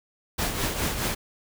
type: noise with tremolo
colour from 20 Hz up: pink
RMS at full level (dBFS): -25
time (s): 0.38-1.15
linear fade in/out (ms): 10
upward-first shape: triangle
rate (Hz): 4.8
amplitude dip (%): 60
effects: none